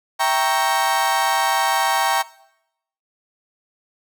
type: chord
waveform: 35% pulse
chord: E diminished seventh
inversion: none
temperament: equal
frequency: 659.3 / 784 / 932.3 / 1108.7 Hz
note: E5 / G5 / Bb5 / Db6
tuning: 0 / 0 / 0 / 0 cents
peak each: -25 / -19 / -19 / -22 dBFS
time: 0.19-2.23 s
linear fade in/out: 20 ms
effects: noise-tail reverb RT60 0.8 s tail -20 dB re dry